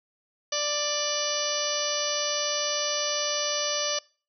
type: harmonic tone with a mistuned harmonic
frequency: 589 Hz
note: D5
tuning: 5 cents sharp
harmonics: 1 / 2 / 3 / 4 / 5 / 6 / 7 / 8 / 9 / 10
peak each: -31 / -36 / -39 / -40 / -34 / -37 / -39 / -33 / -37 / -31 dBFS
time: 0.52-3.99 s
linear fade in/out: 5 ms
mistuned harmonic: 8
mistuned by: -21 cents
effects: noise-tail reverb RT60 0.4 s tail -25 dB re dry